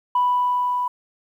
sine tone with level ramp, 987.8 Hz, B5, in tune, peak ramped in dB -14 to -20 dBFS, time 0.15-0.88 s, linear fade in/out 5 ms, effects tanh soft clip ceiling -12 dBFS + 9-bit

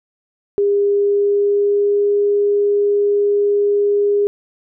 sine tone with pitch glide, 404.5 to 408.3 Hz, G#4 to G#4, -46 to -29 cents, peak -12 dBFS, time 0.58-4.27 s, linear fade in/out 0 ms, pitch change +17 cents, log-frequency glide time 0.89-2.12 s, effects none

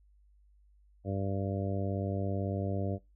harmonic tone, 98 Hz, G2, in tune, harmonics 1 / 2 / 3 / 4 / 5 / 6 / 7, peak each -33 / -38 / -39 / -42 / -42 / -40 / -45 dBFS, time 1.04-2.99 s, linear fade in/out 50 ms, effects noise-tail reverb RT60 0.2 s tail -19 dB re dry + added 50 Hz sine -60 dBFS peak until 3.15 s

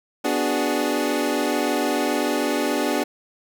25% pulse chord, G# half-diminished seventh, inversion first, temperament equal, 246.9 / 293.7 / 370 / 415.3 Hz, B3 / D4 / F#4 / G#4, 0 / 0 / 0 / 0 cents, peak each -23 / -20 / -24 / -24 dBFS, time 0.24-3.04 s, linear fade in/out 10 ms, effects none

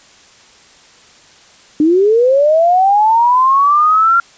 sine linear sweep, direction up, 293.7 to 1389 Hz, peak -7 dBFS, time 1.8-4.2 s, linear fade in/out 2 ms, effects white hiss -44 dBFS RMS until 4.37 s + resampled to 16000 Hz

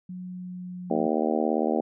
sine tone with pitch glide, 182 to 179.81 Hz, F#3 to F#3, -28 to -49 cents, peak -34 dBFS, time 0.09-1.07 s, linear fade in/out 5 ms, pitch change -21 cents, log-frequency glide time 0.24-0.88 s
harmonic tone, 77.78 Hz, D#2, in tune, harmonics 3 / 4 / 5 / 6 / 7 / 8 / 9 / 10, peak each -28 / -29 / -30 / -31 / -31 / -32 / -33 / -33 dBFS, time 0.9-1.81 s, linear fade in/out 5 ms
effects none

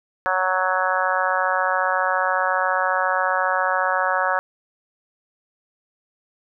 harmonic tone, 185.5 Hz, F#3, 5 cents sharp, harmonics 3 / 4 / 5 / 6 / 7 / 8 / 9, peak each -26 / -26 / -26 / -26 / -26 / -26 / -26 dBFS, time 0.26-4.39 s, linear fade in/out 0 ms, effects none

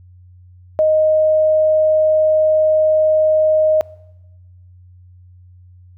sine tone, 622.3 Hz, D#5, in tune, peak -10 dBFS, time 0.79-3.81 s, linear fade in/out 0 ms, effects noise-tail reverb RT60 1.0 s tail -23 dB re dry + added 90 Hz sine -41 dBFS peak until 5.97 s

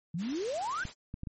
sine exponential sweep, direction up, 155.56 to 1628 Hz, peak -31 dBFS, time 0.14-0.84 s, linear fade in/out 5 ms
white noise, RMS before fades -43 dBFS, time 0.18-0.94 s, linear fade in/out 50 ms
clicks, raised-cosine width 5 ms, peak -26 dBFS, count 4, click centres 0.853 / 1.141 / 1.234 / 1.272 s
effects MP3 32 kbps

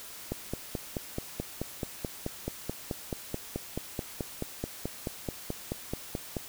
click train, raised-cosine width 2 ms, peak -18 dBFS, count 29, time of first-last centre 0.32-6.368 s, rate 4.63 Hz, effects white hiss -45 dBFS RMS until 6.48 s

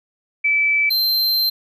sine / square tone pair in turn, 2311 / 4128 Hz, D7 / C8, -28 / -24 cents, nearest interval minor seventh, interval 1004 cents, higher second, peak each -14 / -16 dBFS, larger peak first, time 0.44-0.9 / 0.9-1.5 s, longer second, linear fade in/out 10 ms, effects none

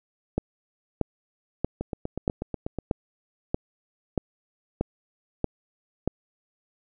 two click trains, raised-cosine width 2 ms, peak -16 / -10 dBFS, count 9 / 10, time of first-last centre 1.81-2.787 / 0.38-6.076 s, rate 8.19 / 1.58 Hz, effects none

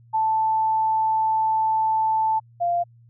sine tone pair in turn, 880 / 694.4 Hz, A5 / F5, 0 / -10 cents, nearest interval major third, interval 410 cents, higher first, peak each -18 / -19 dBFS, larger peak first, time 0.13-2.4 / 2.6-2.84 s, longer first, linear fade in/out 20 ms, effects added 117 Hz sine -49 dBFS peak until 3.09 s

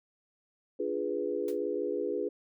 sine chord, D diminished seventh, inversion none, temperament equal, 293.7 / 349.2 / 415.3 / 493.9 Hz, D4 / F4 / Ab4 / Cb5, 0 / 0 / 0 / 0 cents, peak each -38 / -36 / -33 / -35 dBFS, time 0.79-2.29 s, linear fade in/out 10 ms
white noise with exponential decay, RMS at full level -44 dBFS, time 1.48-1.59 s, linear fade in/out 2 ms, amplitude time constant 23 ms
effects none

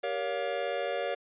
square chord, G half-diminished seventh, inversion none, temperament just, 392 / 470.4 / 564.5 / 705.6 Hz, G4 / Bb4 / Db5 / F5, 0 / +16 / +31 / +18 cents, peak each -40 / -36 / -34 / -37 dBFS, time 0.03-1.15 s, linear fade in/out 10 ms, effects resampled to 8000 Hz

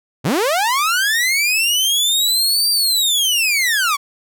sawtooth linear two-way sweep, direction up then down, 103.83 to 4733 to 1088 Hz, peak -11 dBFS, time 0.24-3.97 s, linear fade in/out 20 ms, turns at 2.7 s, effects none

